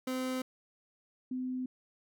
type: tone pair in turn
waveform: 30% pulse / sine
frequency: 257.5 / 255.1 Hz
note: C4 / C4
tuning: -28 / -44 cents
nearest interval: unison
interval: 16 cents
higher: first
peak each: -30 / -33 dBFS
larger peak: first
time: 0.07-0.42 / 1.31-1.66 s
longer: neither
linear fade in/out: 5 ms
effects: none